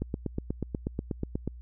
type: click train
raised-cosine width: 3 ms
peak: -17 dBFS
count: 13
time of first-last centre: 0.02-1.476 s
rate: 8.24 Hz
effects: added 60 Hz sine -42 dBFS peak until 1.61 s